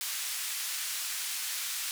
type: band-pass noise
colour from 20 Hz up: white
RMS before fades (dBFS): -35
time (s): 0.01-1.91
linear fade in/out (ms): 0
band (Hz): 1600 to 12000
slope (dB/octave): 12
effects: none